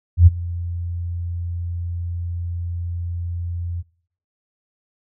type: tone with ADSR envelope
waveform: sine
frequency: 86.4 Hz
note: F2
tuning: 18 cents flat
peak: -3 dBFS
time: 0.17-3.83 s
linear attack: 97 ms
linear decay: 24 ms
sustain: -20 dB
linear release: 31 ms
effects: noise-tail reverb RT60 0.6 s tail -24 dB re dry